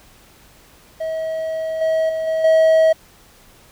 triangle tone with level steps, 641 Hz, E5, 49 cents flat, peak -19 / -13 / -18 / -15 / -8 dBFS, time 1-2.93 s, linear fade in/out 10 ms, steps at 1.81 / 2.09 / 2.27 / 2.44 s, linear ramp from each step 5 ms, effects pink hiss -49 dBFS RMS until 3.71 s

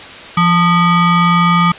square ring-modulated tone, 528 Hz, C5, 16 cents sharp, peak -6 dBFS, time 0.37-1.72 s, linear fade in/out 5 ms, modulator 700 Hz, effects white hiss -31 dBFS RMS until 1.78 s + resampled to 8000 Hz

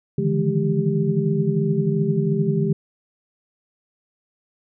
sine tone cluster, 144.4 / 154.3 / 167.3 / 209.8 / 394.8 Hz, D3 / D#3 / E3 / G#3 / G4, -29 / -14 / +26 / +18 / +12 cents, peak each -24 dBFS, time 0.18-2.73 s, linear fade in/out 5 ms, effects none

